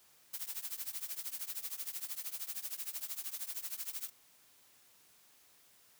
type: noise with tremolo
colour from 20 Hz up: blue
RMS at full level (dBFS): -38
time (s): 0.33-4.1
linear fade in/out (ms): 10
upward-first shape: triangle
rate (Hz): 13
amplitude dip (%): 95
effects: white hiss -65 dBFS RMS until 5.99 s + high-pass 60 Hz 12 dB/octave